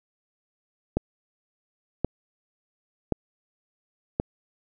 click train, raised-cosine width 2 ms, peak -9 dBFS, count 4, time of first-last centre 0.97-4.199 s, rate 0.929 Hz, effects none

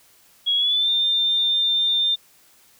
sine tone with pitch glide, 3322 to 3602 Hz, G#7 to A7, 0 to +40 cents, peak -17 dBFS, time 0.46-2.16 s, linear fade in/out 20 ms, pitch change +140 cents, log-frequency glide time 0.56-0.9 s, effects white hiss -55 dBFS RMS until 2.79 s

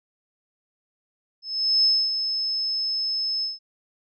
sine tone with ADSR envelope, 5210 Hz, E8, 21 cents flat, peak -15 dBFS, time 1.42-3.59 s, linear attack 420 ms, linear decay 260 ms, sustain -8 dB, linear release 160 ms, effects none

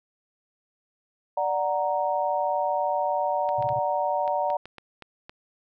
sine chord, D augmented, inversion none, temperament equal, 587.3 / 740 / 932.3 Hz, D5 / F#5 / A#5, 0 / 0 / 0 cents, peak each -27 dBFS, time 1.37-4.57 s, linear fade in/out 5 ms
clicks, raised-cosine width 0.3 ms, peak -25 dBFS, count 9, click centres 3.49 / 3.625 / 3.69 / 4.278 / 4.502 / 4.656 / 4.783 / 5.023 / 5.295 s
triangle tone bursts, 123.47 Hz, B2, in tune, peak -31 dBFS, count 4, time 3.58-3.793 s, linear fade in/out 5 ms, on 36 ms, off 23 ms
effects none

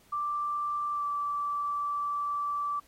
sine tone with pitch glide, 1176 to 1161.8 Hz, D6 to D6, +2 to -19 cents, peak -28 dBFS, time 0.12-2.8 s, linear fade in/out 10 ms, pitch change -21 cents, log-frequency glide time 0.92-1.05 s, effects pink hiss -61 dBFS RMS until 2.87 s + MP3 64 kbps

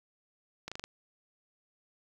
slowing click train, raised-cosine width 0.2 ms, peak -22 dBFS, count 5, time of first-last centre 0.68-0.84 s, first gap 36 ms, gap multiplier 1.07, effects 9-bit

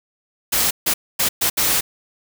white noise bursts at uneven times, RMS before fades -18 dBFS, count 5, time 0.52-0.71 / 0.86-0.94 / 1.19-1.29 / 1.41-1.5 / 1.57-1.81 s, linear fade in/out 10 ms, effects none

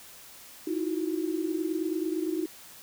sine tone cluster, 316 / 335.2 / 364.7 Hz, D#4 / E4 / F#4, +27 / +29 / -25 cents, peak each -30 / -34 / -32 dBFS, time 0.67-2.46 s, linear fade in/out 5 ms, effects white hiss -49 dBFS RMS until 2.82 s

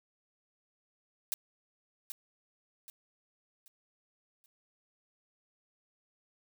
blue noise with echo, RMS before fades -33 dBFS, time 1.32-1.34 s, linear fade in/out 0 ms, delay 780 ms, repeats 4, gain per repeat -8 dB, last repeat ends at 4.46 s, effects none

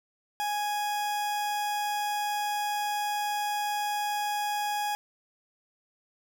40% pulse tone, 830.6 Hz, G#5, in tune, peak -27 dBFS, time 0.4-4.95 s, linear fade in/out 0 ms, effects none

